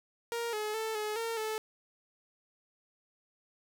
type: tone with pitch steps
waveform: sawtooth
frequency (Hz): 467.8 / 425.2 / 442.1 / 424.8 / 457.2 / 435.5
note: A#4 / G#4 / A4 / G#4 / A#4 / A4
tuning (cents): +6 / +41 / +8 / +39 / -34 / -18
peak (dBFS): -29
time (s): 0.32-1.58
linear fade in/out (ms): 0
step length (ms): 210
effects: none